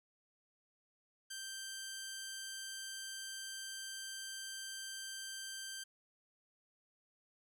10% pulse tone, 1568 Hz, G6, in tune, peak -35 dBFS, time 1.3-5.84 s, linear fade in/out 10 ms, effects none

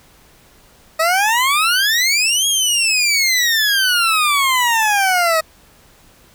20% pulse exponential two-way sweep, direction up then down, 628 to 3322 to 628 Hz, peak -8 dBFS, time 0.99-5.41 s, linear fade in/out 10 ms, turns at 2.47 s, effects pink hiss -49 dBFS RMS until 6.34 s

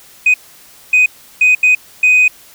sine tone bursts at uneven times, 2500 Hz, D#7, 8 cents sharp, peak -4 dBFS, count 5, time 0.26-0.34 / 0.93-1.06 / 1.41-1.55 / 1.63-1.75 / 2.03-2.28 s, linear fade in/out 5 ms, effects tanh soft clip ceiling -4 dBFS + white hiss -42 dBFS RMS until 2.54 s

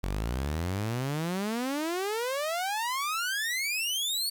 sawtooth exponential sweep, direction up, 44.67 to 4527 Hz, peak -25 dBFS, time 0.03-4.3 s, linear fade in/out 10 ms, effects 9-bit

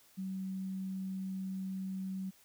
sine tone, 190 Hz, F#3, 46 cents sharp, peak -36 dBFS, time 0.17-2.31 s, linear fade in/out 20 ms, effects white hiss -64 dBFS RMS until 2.44 s

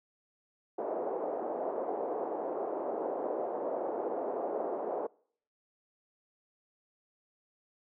pink band-pass noise, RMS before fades -35 dBFS, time 0.78-5.07 s, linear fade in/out 10 ms, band 390 to 740 Hz, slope 24 dB/octave, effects noise-tail reverb RT60 0.6 s tail -26 dB re dry

